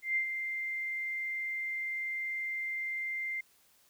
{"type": "tone with ADSR envelope", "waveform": "sine", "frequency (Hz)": 2093, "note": "C7", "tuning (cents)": 0, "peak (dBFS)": -26, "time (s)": [0.02, 3.41], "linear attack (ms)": 140, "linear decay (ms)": 94, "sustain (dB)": -7, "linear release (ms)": 8, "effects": ["white hiss -66 dBFS RMS until 3.89 s"]}